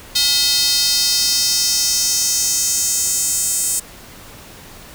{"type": "tone with high-pass filter sweep", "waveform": "square", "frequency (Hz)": 284.9, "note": "C#4", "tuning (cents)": 48, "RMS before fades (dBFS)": -17, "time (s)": [0.15, 3.8], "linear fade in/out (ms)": 10, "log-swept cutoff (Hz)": [4100, 8000], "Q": 3.1, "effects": ["pink hiss -39 dBFS RMS until 4.94 s"]}